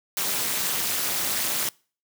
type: noise with amplitude modulation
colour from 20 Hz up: white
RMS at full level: -22 dBFS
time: 0.17-1.69 s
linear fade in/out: 2 ms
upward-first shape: sine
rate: 221 Hz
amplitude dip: 95%
effects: noise-tail reverb RT60 0.4 s tail -25 dB re dry + high-pass 100 Hz 12 dB/octave